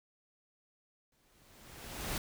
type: noise with exponential growth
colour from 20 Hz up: pink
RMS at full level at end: -35 dBFS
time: 1.12-2.18 s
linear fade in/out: 2 ms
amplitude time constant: 230 ms
effects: none